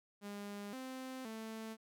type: tone with pitch steps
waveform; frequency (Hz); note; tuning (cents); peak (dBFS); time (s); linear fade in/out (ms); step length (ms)
sawtooth; 203.4 / 259.9 / 221.7; G#3 / C4 / A3; -36 / -11 / +13; -40; 0.21-1.77; 50; 520
effects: none